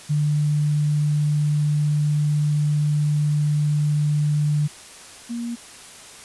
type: tone pair in turn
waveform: sine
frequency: 148.7 / 236 Hz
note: D3 / A#3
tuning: +22 / +22 cents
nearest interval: minor sixth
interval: 800 cents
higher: second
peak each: -17 / -25 dBFS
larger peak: first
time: 0.09-4.68 / 5.29-5.56 s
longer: first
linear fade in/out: 20 ms
effects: white hiss -42 dBFS RMS until 6.24 s + resampled to 24000 Hz